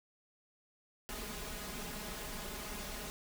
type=noise with comb filter; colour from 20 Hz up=pink; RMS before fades=-43 dBFS; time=1.09-3.1 s; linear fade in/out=0 ms; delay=4.8 ms; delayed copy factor=+0.9; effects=none